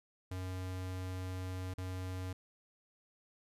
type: tone with dropouts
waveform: square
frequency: 92.5 Hz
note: F#2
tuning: in tune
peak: -39 dBFS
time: 0.31-2.33 s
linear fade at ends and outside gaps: 5 ms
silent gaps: 1.739-1.78 s
effects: resampled to 32000 Hz + 13-bit